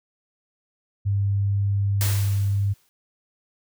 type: tone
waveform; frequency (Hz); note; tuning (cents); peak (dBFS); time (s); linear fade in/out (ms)
sine; 99.9; G2; +33; -19; 1.05-2.74; 20
type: noise with exponential decay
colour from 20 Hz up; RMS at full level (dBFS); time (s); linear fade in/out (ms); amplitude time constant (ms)
white; -26; 2.01-2.89; 0; 190
effects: none